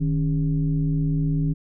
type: tone with frequency modulation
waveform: sine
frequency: 153.9 Hz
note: D#3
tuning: 19 cents flat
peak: -19 dBFS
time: 0-1.54 s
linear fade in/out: 20 ms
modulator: 124 Hz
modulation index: 0.76
effects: none